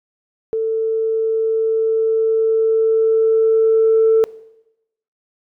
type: tone with level ramp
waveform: sine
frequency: 445.2 Hz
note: A4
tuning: 20 cents sharp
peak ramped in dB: -16 to -8 dBFS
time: 0.53-4.24 s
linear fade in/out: 0 ms
effects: noise-tail reverb RT60 0.9 s tail -21 dB re dry + tanh soft clip ceiling -6 dBFS